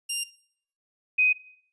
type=tone pair in turn; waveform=10% pulse / sine; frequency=2794 / 2507 Hz; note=F7 / D#7; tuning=0 / +12 cents; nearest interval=major second; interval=188 cents; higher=first; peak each=-18 dBFS; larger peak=neither; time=0.09-0.24 / 1.18-1.33 s; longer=neither; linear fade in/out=10 ms; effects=noise-tail reverb RT60 0.6 s tail -18 dB re dry + resampled to 24000 Hz